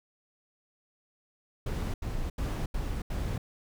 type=noise bursts; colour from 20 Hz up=brown; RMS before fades=-32 dBFS; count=5; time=1.66-3.38 s; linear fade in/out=5 ms; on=280 ms; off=80 ms; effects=none